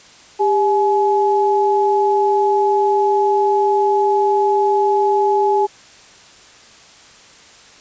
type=tone pair together; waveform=sine; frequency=399.4 / 846.3 Hz; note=G4 / G#5; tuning=+32 / +32 cents; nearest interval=octave + minor second; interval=1300 cents; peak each=-15 dBFS; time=0.39-5.67 s; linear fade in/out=20 ms; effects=white hiss -44 dBFS RMS until 7.8 s + resampled to 16000 Hz